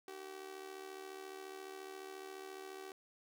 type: tone with amplitude modulation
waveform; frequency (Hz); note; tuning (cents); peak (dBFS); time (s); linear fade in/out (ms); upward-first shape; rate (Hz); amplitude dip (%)
sawtooth; 382.5; G4; -42; -40; 0.08-2.92; 2; sine; 74.4; 70
effects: none